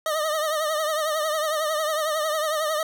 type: tone with vibrato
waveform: 25% pulse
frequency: 619 Hz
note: D#5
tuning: 9 cents flat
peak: -19 dBFS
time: 0.06-2.83 s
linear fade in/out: 2 ms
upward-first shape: triangle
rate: 11 Hz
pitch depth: 83 cents each way
effects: none